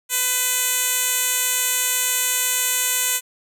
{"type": "tone with band-pass filter", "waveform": "10% pulse", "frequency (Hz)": 502, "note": "B4", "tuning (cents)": 28, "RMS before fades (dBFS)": -21, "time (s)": [0.09, 3.21], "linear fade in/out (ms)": 50, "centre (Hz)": 10000, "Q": 1.3, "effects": []}